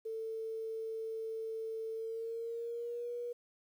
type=tone with pitch glide; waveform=sine; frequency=445.9 to 480.7 Hz; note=A4 to B4; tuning=+23 to -47 cents; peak=-37 dBFS; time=0.05-3.33 s; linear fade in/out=10 ms; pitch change=+130 cents; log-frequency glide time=1.93-3.11 s; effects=11-bit